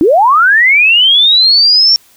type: linear sweep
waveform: sine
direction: up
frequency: 280.4 to 5530 Hz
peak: -4 dBFS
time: 0.01-1.96 s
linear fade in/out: 0 ms
effects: white hiss -46 dBFS RMS until 2.16 s